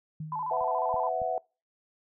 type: tone with exponential decay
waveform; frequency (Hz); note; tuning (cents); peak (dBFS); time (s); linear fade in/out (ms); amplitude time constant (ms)
sine; 155.56; D#3; 0; -32; 0.2-0.71; 5; 110
type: tone with vibrato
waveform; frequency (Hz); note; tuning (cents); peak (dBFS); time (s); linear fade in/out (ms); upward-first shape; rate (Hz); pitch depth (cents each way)
sine; 935; A#5; +5; -30; 0.32-1.09; 2; square; 14; 120
type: chord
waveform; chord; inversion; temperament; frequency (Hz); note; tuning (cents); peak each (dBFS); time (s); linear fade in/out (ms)
sine; B suspended fourth; none; equal with one note detuned; 504 / 659.3 / 740; B4 / E5 / F#5; +35 / 0 / 0; -35 / -30 / -30; 0.51-1.38; 2
type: clicks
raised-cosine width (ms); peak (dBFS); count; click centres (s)
5; -42 / -32 / -32; 3; 0.613 / 0.942 / 1.218
effects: noise-tail reverb RT60 0.3 s tail -25 dB re dry

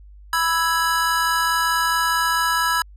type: chord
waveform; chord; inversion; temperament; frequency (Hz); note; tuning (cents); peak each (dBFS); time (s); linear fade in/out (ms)
square; E major; second; equal; 987.8 / 1318.5 / 1661.2; B5 / E6 / G#6; 0 / 0 / 0; -23; 0.33-2.82; 2
effects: added 50 Hz sine -41 dBFS peak until 2.96 s + resampled to 32000 Hz

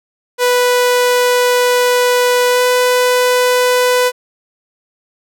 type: tone with pitch glide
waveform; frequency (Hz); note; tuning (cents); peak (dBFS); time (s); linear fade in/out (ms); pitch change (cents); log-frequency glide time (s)
sawtooth; 493.5 to 497.8; B4 to B4; -1 to +14; -6; 0.38-4.12; 50; +15; 2.49-2.63
effects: none

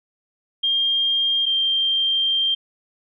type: tone pair in turn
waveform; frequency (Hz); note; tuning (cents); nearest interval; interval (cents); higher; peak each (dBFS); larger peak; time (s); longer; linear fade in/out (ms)
sine; 3208 / 3173; G7 / G7; +39 / +20; unison; 19; first; -17; neither; 0.63-1.46 / 1.46-2.55; second; 10
effects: none

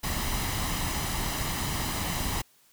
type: noise with comb filter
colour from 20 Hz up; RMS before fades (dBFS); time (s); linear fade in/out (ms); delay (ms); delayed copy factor
pink; -30; 0.03-2.42; 10; 1; +0.5
effects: white hiss -62 dBFS RMS until 2.72 s

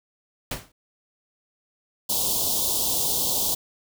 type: noise with exponential decay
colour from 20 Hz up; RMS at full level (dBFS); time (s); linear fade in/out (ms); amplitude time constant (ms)
pink; -25; 0.51-0.72; 5; 44
type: band-stop noise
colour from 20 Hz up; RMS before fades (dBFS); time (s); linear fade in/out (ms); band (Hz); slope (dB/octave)
white; -24; 2.09-3.55; 10; 1000 to 3200; 48
effects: none

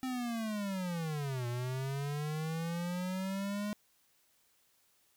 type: linear two-way sweep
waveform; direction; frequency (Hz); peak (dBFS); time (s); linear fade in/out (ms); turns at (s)
square; down then up; 261.6 to 119.1 to 209.7; -35; 0.03-3.73; 0; 1.47
effects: white hiss -71 dBFS RMS until 5.16 s

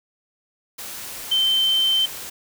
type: tone in noise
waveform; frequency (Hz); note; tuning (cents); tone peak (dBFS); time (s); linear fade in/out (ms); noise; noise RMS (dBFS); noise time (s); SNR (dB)
sine; 3100; G7; -20; -16; 1.31-2.06; 10; white; -34; 0.78-2.3; +15
effects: none

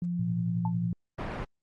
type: tone with pitch glide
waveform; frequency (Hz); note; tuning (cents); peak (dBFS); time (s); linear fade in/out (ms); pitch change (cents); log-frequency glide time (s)
sine; 174.61 to 172.21; F3 to F3; 0 to -24; -28; 0.02-0.93; 2; -24; 0.18-0.33
type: tone with tremolo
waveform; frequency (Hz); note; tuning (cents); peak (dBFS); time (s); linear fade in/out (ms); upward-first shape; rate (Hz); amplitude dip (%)
sine; 116.54; A#2; 0; -28; 0.19-0.93; 5; sine; 11; 60
type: tone with exponential decay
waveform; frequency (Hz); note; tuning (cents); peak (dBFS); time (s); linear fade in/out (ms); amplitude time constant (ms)
sine; 880; A5; 0; -28; 0.65-0.75; 2; 20
type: noise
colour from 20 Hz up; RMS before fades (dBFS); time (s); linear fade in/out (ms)
pink; -33; 1.18-1.45; 10
effects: low-pass 2000 Hz 12 dB/octave + Opus 32 kbps

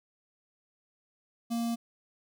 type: tone with notch filter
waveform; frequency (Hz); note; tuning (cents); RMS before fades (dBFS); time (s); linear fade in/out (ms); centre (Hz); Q
square; 233.1; A#3; 0; -31; 1.5-1.76; 20; 1800; 0.74
effects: none

